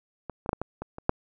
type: clicks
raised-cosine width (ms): 1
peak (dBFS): -20 / -25 / -10 / -13 / -16 / -20 / -24 / -6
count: 8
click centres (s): 0.297 / 0.461 / 0.492 / 0.531 / 0.616 / 0.82 / 0.984 / 1.094
effects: none